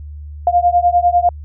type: beating tone pair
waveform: sine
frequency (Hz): 698.5 / 708.5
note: F5 / F5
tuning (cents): 0 / +25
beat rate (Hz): 10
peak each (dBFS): -13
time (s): 0.47-1.29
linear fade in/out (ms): 2
effects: added 74 Hz sine -28 dBFS peak until 1.44 s